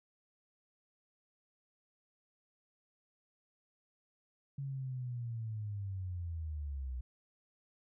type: linear sweep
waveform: sine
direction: down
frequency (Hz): 139.9 to 61.1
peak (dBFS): -37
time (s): 4.58-7.01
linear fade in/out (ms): 5
effects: none